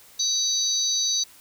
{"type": "tone cluster", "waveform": "sine", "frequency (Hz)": [3875, 4598, 6050], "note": ["B7", "D8", "F#8"], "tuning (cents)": [-34, -37, 38], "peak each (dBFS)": [-26, -27, -24], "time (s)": [0.19, 1.24], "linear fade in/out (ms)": 10, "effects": ["white hiss -51 dBFS RMS until 1.4 s"]}